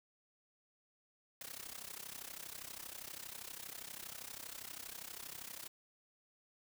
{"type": "noise with amplitude modulation", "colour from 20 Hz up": "white", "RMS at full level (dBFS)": -45, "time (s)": [1.41, 5.68], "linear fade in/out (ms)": 2, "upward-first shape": "sine", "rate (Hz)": 32.5, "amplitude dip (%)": 85, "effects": []}